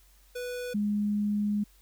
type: tone pair in turn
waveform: square / sine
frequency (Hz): 492.9 / 207.2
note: B4 / G#3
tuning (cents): -3 / -4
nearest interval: octave + minor third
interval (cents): 1501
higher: first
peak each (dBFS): -34 / -25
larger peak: second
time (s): 0.35-0.74 / 0.74-1.64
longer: second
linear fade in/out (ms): 10
effects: added 47 Hz sine -58 dBFS peak until 1.81 s + white hiss -63 dBFS RMS until 1.81 s